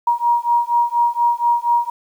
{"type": "beating tone pair", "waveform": "sine", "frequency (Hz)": [947, 951.2], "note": ["A#5", "A#5"], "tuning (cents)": [27, 35], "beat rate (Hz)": 4.2, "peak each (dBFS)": -17, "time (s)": [0.07, 1.9], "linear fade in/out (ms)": 5, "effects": ["8-bit"]}